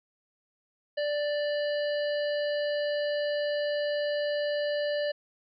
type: harmonic tone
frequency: 587.3 Hz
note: D5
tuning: in tune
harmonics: 1 / 3 / 5 / 7 / 8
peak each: -27 / -37 / -41 / -44 / -45 dBFS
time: 0.97-5.12 s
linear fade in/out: 10 ms
effects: none